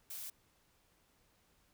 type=noise; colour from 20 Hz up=blue; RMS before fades=-45 dBFS; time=0.1-0.3 s; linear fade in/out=5 ms; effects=pink hiss -72 dBFS RMS until 1.73 s

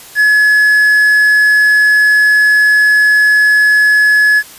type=tone with quantisation; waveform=triangle; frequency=1700 Hz; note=G#6; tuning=40 cents sharp; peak=-4 dBFS; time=0.15-4.43 s; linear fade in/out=50 ms; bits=5; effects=white hiss -35 dBFS RMS until 4.58 s + resampled to 32000 Hz

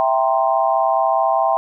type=chord; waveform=sine; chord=C dominant seventh; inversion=first; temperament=equal; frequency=659.3 / 784 / 932.3 / 1046.5 Hz; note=E5 / G5 / Bb5 / C6; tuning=0 / 0 / 0 / 0 cents; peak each=-18 / -18 / -23 / -21 dBFS; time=0-1.57 s; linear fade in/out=0 ms; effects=none

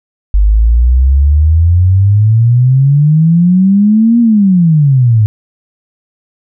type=exponential two-way sweep; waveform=sine; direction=up then down; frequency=49.11 to 239 to 104.2 Hz; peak=-4 dBFS; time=0.34-5.26 s; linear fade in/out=0 ms; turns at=4.2 s; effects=none

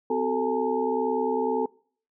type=tone cluster; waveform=sine; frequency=257 / 380.1 / 442.1 / 840 / 910 Hz; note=C4 / F#4 / A4 / G#5 / A#5; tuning=-31 / +47 / +8 / +19 / -42 cents; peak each=-30 / -31 / -25 / -31 / -31 dBFS; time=0.1-1.66 s; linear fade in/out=5 ms; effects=noise-tail reverb RT60 0.5 s tail -24 dB re dry

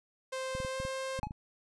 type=tone with pitch glide; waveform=sawtooth; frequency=523.3 to 529.1 Hz; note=C5 to C5; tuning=0 to +19 cents; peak=-31 dBFS; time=0.32-1.2 s; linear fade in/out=10 ms; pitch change=+19 cents; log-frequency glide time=0.68-0.8 s
type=clicks; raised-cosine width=5 ms; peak=-28 dBFS; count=9; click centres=0.551 / 0.602 / 0.649 / 0.801 / 0.851 / 1.191 / 1.234 / 1.27 / 1.309 s
type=tone with exponential decay; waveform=triangle; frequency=846 Hz; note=G#5; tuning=32 cents sharp; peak=-27 dBFS; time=1.23-1.32 s; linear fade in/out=0 ms; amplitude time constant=19 ms
effects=resampled to 24000 Hz

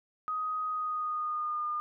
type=tone with pitch glide; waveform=sine; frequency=1253 to 1213.1 Hz; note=D#6 to D#6; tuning=+12 to -44 cents; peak=-30 dBFS; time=0.28-1.8 s; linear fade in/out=0 ms; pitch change=-56 cents; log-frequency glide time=0.66-1.66 s; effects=none

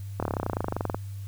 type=slowing click train; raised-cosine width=1 ms; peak=-13 dBFS; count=22; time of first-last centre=0.2-0.946 s; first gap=26 ms; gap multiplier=1.03; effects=added 99 Hz sine -34 dBFS peak until 1.27 s + white hiss -56 dBFS RMS until 1.27 s

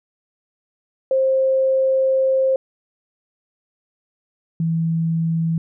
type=tone pair in turn; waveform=sine; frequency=529 / 164.05 Hz; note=C5 / E3; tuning=+19 / -8 cents; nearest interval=octave + minor sixth; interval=2027 cents; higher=first; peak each=-14 / -17 dBFS; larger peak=first; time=1.11-2.56 / 4.6-5.58 s; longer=first; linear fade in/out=2 ms; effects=none

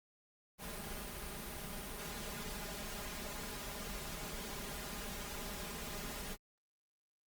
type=noise with comb filter; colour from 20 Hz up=pink; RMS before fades=-44 dBFS; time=0.58-6.37 s; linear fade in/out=50 ms; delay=4.9 ms; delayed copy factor=+0.7; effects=Opus 32 kbps

